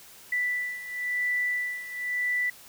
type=beating tone pair; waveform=sine; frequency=1975.5 / 1976.47 Hz; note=B6 / B6; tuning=0 / +1 cents; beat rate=0.97 Hz; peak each=-28 / -32 dBFS; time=0.32-2.5 s; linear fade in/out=5 ms; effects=white hiss -50 dBFS RMS until 2.68 s